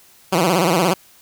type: tone with vibrato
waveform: 10% pulse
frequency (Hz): 175.8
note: F3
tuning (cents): +12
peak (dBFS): -6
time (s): 0.32-0.94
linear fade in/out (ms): 10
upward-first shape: sine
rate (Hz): 17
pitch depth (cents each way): 160
effects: white hiss -50 dBFS RMS until 1.21 s